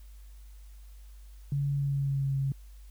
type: tone with pitch glide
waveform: sine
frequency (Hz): 141.1 to 136.53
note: C#3 to C#3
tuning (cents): +31 to -26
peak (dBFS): -26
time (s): 1.52-2.52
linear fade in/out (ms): 2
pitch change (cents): -57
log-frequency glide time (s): 1.74-2.33
effects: added 50 Hz sine -46 dBFS peak until 2.9 s + white hiss -64 dBFS RMS until 2.9 s